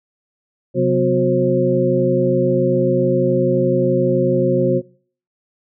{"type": "tone cluster", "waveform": "sine", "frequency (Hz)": [132.5, 184.1, 251.2, 363.2, 533], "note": ["C3", "F#3", "B3", "F#4", "C5"], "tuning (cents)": [22, -8, 30, -32, 32], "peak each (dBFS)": [-20, -22, -22, -18, -18], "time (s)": [0.74, 4.82], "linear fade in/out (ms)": 50, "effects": ["noise-tail reverb RT60 0.5 s tail -23 dB re dry"]}